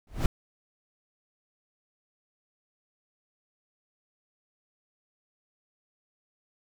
brown noise with exponential growth, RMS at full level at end -18 dBFS, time 0.07-0.26 s, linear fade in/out 2 ms, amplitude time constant 40 ms, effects none

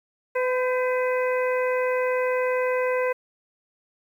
harmonic tone with a mistuned harmonic, 505 Hz, B4, 39 cents sharp, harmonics 1 / 2 / 3 / 4 / 5, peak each -22 / -30 / -33 / -33 / -36 dBFS, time 0.35-3.13 s, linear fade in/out 10 ms, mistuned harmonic 3, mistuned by +45 cents, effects 9-bit

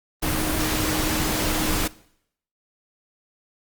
sine tone in noise, 310 Hz, D#4, 6 cents flat, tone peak -29 dBFS, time 0.22-1.88 s, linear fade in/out 10 ms, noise pink, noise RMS -24 dBFS, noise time 0.22-1.88 s, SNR -8 dB, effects noise-tail reverb RT60 0.7 s tail -20 dB re dry + Opus 32 kbps

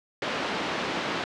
pink band-pass noise, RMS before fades -30 dBFS, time 0.22-1.24 s, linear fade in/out 2 ms, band 270 to 3800 Hz, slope 12 dB/octave, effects low-pass 6000 Hz 12 dB/octave

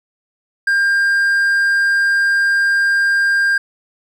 triangle tone, 1600 Hz, G6, 35 cents sharp, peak -10 dBFS, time 0.67-3.58 s, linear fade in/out 5 ms, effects none

